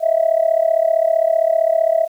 sine tone with amplitude modulation, 654 Hz, E5, 14 cents flat, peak -8 dBFS, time 0-2.08 s, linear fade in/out 50 ms, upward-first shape sine, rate 35.4 Hz, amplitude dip 90%, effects tanh soft clip ceiling -4 dBFS + 8-bit

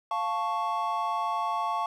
triangle chord, F augmented, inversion none, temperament equal, 698.5 / 880 / 1108.7 Hz, F5 / A5 / C#6, 0 / 0 / 0 cents, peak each -31 / -29 / -28 dBFS, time 0.11-1.86 s, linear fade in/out 2 ms, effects none

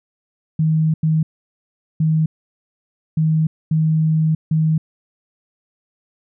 sine tone bursts at uneven times, 157.9 Hz, D#3, 26 cents sharp, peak -13 dBFS, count 6, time 0.59-0.94 / 1.03-1.23 / 2-2.26 / 3.17-3.47 / 3.71-4.35 / 4.51-4.78 s, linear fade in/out 5 ms, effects none

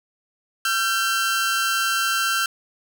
sawtooth tone pair together, 1359 / 1563.3 Hz, F6 / G6, -48 / -5 cents, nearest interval major second, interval 243 cents, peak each -19 dBFS, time 0.65-2.46 s, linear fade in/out 2 ms, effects none

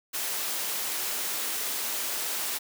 white high-pass noise, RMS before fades -31 dBFS, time 0.13-2.59 s, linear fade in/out 20 ms, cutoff 300 Hz, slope 12 dB/octave, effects none

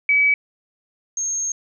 sine tone pair in turn, 2283 / 6457 Hz, D7 / G#8, -50 / -50 cents, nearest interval octave + tritone, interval 1800 cents, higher second, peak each -13 / -21 dBFS, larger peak first, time 0.09-0.34 / 1.17-1.52 s, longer second, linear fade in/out 2 ms, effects none

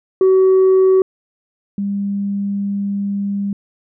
sine tone pair in turn, 377.9 / 200.2 Hz, F#4 / G3, +37 / +37 cents, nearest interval major seventh, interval 1100 cents, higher first, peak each -6 / -17 dBFS, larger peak first, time 0.21-1.02 / 1.78-3.53 s, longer second, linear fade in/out 2 ms, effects tanh soft clip ceiling -7 dBFS

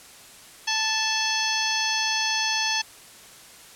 harmonic tone with a mistuned harmonic, 878 Hz, A5, 4 cents flat, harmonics 1 / 2 / 3 / 4 / 5 / 6 / 7, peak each -30 / -30 / -30 / -30 / -30 / -30 / -30 dBFS, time 0.67-2.82 s, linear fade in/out 10 ms, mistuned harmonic 4, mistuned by -80 cents, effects white hiss -47 dBFS RMS until 3.75 s + low-pass 11000 Hz 12 dB/octave

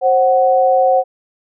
sine tone pair together, 530 / 743.9 Hz, C5 / F#5, +22 / +9 cents, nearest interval tritone, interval 587 cents, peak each -12 dBFS, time 0.01-1.04 s, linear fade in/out 50 ms, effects none

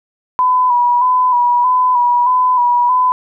sine tone with vibrato, 987.8 Hz, B5, in tune, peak -9 dBFS, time 0.39-3.12 s, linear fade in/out 0 ms, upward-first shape square, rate 1.6 Hz, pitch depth 33 cents each way, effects none

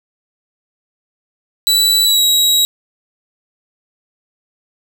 sawtooth tone with pitch glide, 3951 to 3845 Hz, B7 to B7, 0 to -47 cents, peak -7 dBFS, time 1.67-2.65 s, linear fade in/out 0 ms, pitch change -47 cents, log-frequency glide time 2.04-2.24 s, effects none

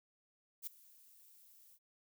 violet noise with ADSR envelope, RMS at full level -41 dBFS, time 0.62-1.79 s, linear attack 50 ms, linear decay 5 ms, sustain -22 dB, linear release 50 ms, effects none

